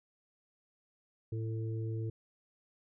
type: harmonic tone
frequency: 111.5 Hz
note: A2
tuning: 23 cents sharp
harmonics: 1 / 3 / 4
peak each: -34 / -44 / -46 dBFS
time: 1.32-2.1 s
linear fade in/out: 5 ms
effects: none